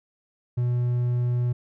triangle tone, 122.2 Hz, B2, 18 cents flat, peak -19 dBFS, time 0.57-1.53 s, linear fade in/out 10 ms, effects none

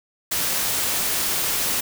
white noise, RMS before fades -23 dBFS, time 0.31-1.81 s, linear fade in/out 10 ms, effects none

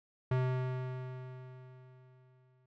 square tone with exponential decay, 128.1 Hz, C3, 36 cents flat, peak -28 dBFS, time 0.31-2.66 s, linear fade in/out 5 ms, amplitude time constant 510 ms, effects low-pass 2000 Hz 12 dB/octave

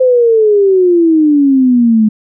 sine exponential sweep, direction down, 521 to 212 Hz, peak -5 dBFS, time 0-2.09 s, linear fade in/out 10 ms, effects none

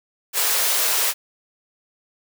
white high-pass noise, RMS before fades -20 dBFS, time 0.33-1.14 s, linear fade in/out 50 ms, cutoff 430 Hz, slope 24 dB/octave, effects none

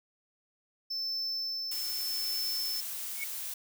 triangle tone with tremolo, 5290 Hz, E8, 5 cents sharp, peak -30 dBFS, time 0.9-2.81 s, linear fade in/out 10 ms, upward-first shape sine, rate 0.81 Hz, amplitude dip 30%
blue noise, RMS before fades -38 dBFS, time 1.71-3.54 s, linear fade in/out 5 ms
sine tone with exponential growth, 2217 Hz, C#7, in tune, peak -30 dBFS, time 3.13-3.24 s, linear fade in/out 5 ms, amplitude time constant 23 ms
effects none

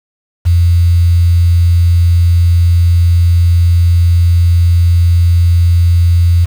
sine tone with quantisation, 86 Hz, F2, 26 cents flat, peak -5 dBFS, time 0.45-6.46 s, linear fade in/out 20 ms, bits 5, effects none

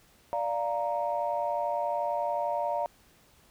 sine chord, Bb major, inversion first, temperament equal, 587.3 / 698.5 / 932.3 Hz, D5 / F5 / Bb5, 0 / 0 / 0 cents, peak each -31 dBFS, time 0.33-2.86 s, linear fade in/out 0 ms, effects tanh soft clip ceiling -18 dBFS + pink hiss -61 dBFS RMS until 3.5 s

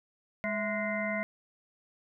harmonic tone with a mistuned harmonic, 207.7 Hz, G#3, in tune, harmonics 1 / 3 / 5 / 7 / 9 / 10, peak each -35 / -34 / -42 / -41 / -42 / -35 dBFS, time 0.44-1.23 s, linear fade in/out 0 ms, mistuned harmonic 3, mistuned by +87 cents, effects none

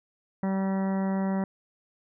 harmonic tone, 192.6 Hz, G3, 30 cents flat, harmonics 1 / 2 / 3 / 4 / 5 / 6 / 7 / 8 / 9 / 10, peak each -25 / -38 / -36 / -39 / -40 / -49 / -47 / -51 / -51 / -47 dBFS, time 0.43-1.44 s, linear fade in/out 2 ms, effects none

